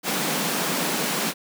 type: high-pass noise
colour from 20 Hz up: pink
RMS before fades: -25 dBFS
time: 0.03-1.34 s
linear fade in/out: 50 ms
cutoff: 150 Hz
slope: 96 dB/octave
effects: none